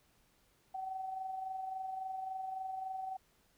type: tone with amplitude modulation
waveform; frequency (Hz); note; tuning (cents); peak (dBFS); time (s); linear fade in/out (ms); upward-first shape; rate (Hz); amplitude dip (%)
sine; 760; F#5; +46; -36; 0.74-3.17; 10; sine; 23.6; 45
effects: pink hiss -71 dBFS RMS until 3.57 s